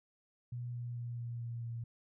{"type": "tone with pitch steps", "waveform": "sine", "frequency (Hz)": [121.5, 120.52, 119.55, 118.59, 117.63, 116.69], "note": ["B2", "B2", "A#2", "A#2", "A#2", "A#2"], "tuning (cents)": [-28, -42, 44, 30, 16, 2], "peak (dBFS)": -38, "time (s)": [0.52, 1.84], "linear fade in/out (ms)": 5, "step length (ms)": 220, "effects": []}